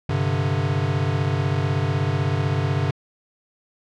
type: chord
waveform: square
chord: G suspended fourth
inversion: none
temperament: equal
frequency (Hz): 98 / 130.81 / 146.83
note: G2 / C3 / D3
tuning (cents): 0 / 0 / 0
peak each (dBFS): -25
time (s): 0.09-2.91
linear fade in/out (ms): 5
effects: low-pass 4000 Hz 12 dB/octave